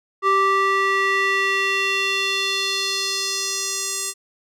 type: tone with band-pass filter sweep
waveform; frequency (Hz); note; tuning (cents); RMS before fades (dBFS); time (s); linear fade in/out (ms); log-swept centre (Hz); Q
square; 390; G4; -9; -21; 0.22-4.14; 50; 1200 to 7900; 2.1
effects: none